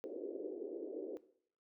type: band-pass noise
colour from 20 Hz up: white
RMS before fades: -44 dBFS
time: 0.04-1.17 s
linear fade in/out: 0 ms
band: 310 to 490 Hz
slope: 48 dB/octave
effects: noise-tail reverb RT60 0.6 s tail -17 dB re dry